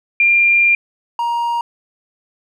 sine / triangle tone pair in turn, 2392 / 941.9 Hz, D7 / A#5, +31 / +18 cents, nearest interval octave + major third, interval 1613 cents, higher first, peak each -9 / -14 dBFS, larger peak first, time 0.2-0.75 / 1.19-1.61 s, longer first, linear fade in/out 2 ms, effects none

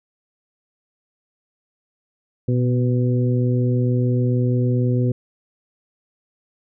harmonic tone with a mistuned harmonic, 124.4 Hz, B2, 13 cents sharp, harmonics 1 / 2 / 3 / 4, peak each -17 / -23 / -27 / -29 dBFS, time 2.48-5.12 s, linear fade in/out 5 ms, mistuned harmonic 1, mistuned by -29 cents, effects none

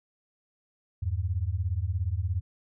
sine beating tone pair, 82 / 99 Hz, E2 / G2, -9 / +18 cents, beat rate 17 Hz, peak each -29 dBFS, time 1.02-2.41 s, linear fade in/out 10 ms, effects none

